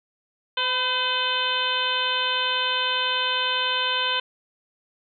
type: harmonic tone with a mistuned harmonic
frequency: 510 Hz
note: C5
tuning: 44 cents flat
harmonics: 1 / 2 / 3 / 4 / 5 / 6 / 7 / 8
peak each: -34 / -28 / -29 / -38 / -30 / -26 / -29 / -38 dBFS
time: 0.57-4.2 s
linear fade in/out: 5 ms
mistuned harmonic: 2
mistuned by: -31 cents
effects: none